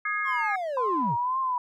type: chord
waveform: sine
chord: Ab major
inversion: second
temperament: equal with one note detuned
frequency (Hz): 1244.5 / 1661.2 / 2138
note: Eb6 / Ab6 / C7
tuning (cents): 0 / 0 / +37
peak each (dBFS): -30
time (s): 0.05-0.56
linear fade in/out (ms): 5
type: linear sweep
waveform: triangle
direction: down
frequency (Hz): 1110 to 90.5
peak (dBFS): -26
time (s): 0.24-1.17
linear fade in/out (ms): 50
type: tone with vibrato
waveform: sine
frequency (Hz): 1002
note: B5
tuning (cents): +25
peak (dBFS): -24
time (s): 0.77-1.58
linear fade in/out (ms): 2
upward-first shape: triangle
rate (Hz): 2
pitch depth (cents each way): 110
effects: none